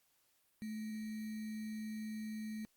sine tone with sample-and-hold, 216.7 Hz, A3, 26 cents flat, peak -40 dBFS, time 0.62-2.65 s, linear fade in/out 0 ms, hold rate 2100 Hz, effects white hiss -75 dBFS RMS until 2.76 s + Opus 48 kbps

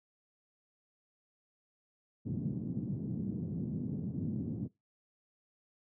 white band-pass noise, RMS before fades -37 dBFS, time 2.25-4.68 s, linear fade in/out 20 ms, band 110 to 240 Hz, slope 24 dB/octave, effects noise-tail reverb RT60 0.2 s tail -20 dB re dry

